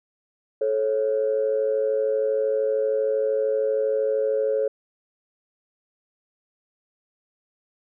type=tone pair together; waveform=sine; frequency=434.2 / 547.1 Hz; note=A4 / C#5; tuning=-23 / -23 cents; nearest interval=major third; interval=400 cents; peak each=-22 dBFS; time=0.61-4.68 s; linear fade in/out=5 ms; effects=tanh soft clip ceiling -13 dBFS